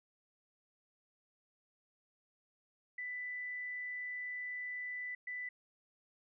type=tone bursts at uneven times; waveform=sine; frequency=1988 Hz; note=B6; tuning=11 cents sharp; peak=-39 dBFS; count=2; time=2.98-5.15 / 5.27-5.49 s; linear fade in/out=5 ms; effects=none